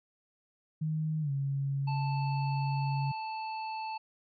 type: tone with pitch glide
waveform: sine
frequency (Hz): 156.2 to 138.36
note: D#3 to C#3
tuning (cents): +7 to -3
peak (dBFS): -29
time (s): 0.81-3.12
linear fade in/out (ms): 10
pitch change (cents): -210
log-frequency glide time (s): 1.21-1.31
type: harmonic tone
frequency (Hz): 880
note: A5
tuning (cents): 0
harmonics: 1 / 3 / 5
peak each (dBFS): -35 / -45 / -49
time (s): 1.87-3.98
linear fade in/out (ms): 10
effects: none